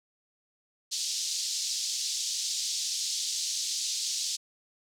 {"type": "band-pass noise", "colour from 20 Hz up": "white", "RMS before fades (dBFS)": -32, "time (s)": [0.91, 4.37], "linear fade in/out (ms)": 20, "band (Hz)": [3900, 6700], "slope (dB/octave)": 24, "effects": []}